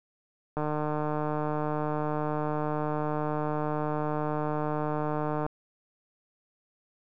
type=click train; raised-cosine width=1 ms; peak=-17 dBFS; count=740; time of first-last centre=0.57-5.464 s; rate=151 Hz; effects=none